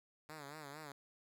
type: tone with vibrato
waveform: 5% pulse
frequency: 147.8 Hz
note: D3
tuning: 11 cents sharp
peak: -37 dBFS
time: 0.29-0.92 s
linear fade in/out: 2 ms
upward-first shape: sine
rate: 4.4 Hz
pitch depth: 110 cents each way
effects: none